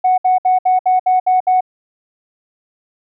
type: tone bursts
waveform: sine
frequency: 740 Hz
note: F#5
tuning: in tune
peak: -8 dBFS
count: 8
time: 0.04-1.608 s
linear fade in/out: 10 ms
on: 140 ms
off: 64 ms
effects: tanh soft clip ceiling -6 dBFS